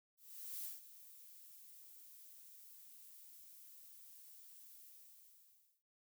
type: noise with ADSR envelope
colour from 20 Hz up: violet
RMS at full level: -45 dBFS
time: 0.17-5.83 s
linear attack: 470 ms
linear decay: 160 ms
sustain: -14 dB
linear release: 1000 ms
effects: none